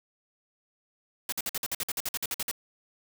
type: noise bursts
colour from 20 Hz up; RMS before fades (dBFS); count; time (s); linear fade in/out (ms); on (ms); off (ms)
white; -31; 15; 1.29-2.513; 2; 33; 52
effects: none